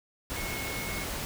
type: tone in noise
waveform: sine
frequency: 2183 Hz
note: C#7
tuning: 27 cents flat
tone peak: -38 dBFS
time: 0.36-1.04 s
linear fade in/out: 0 ms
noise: pink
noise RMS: -35 dBFS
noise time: 0.3-1.25 s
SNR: -6 dB
effects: none